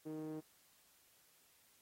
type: tone with band-pass filter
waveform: sawtooth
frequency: 155.56 Hz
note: D#3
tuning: in tune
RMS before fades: -45 dBFS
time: 0.05-0.41 s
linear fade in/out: 20 ms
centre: 370 Hz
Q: 6.2
effects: white hiss -70 dBFS RMS until 1.81 s + AAC 48 kbps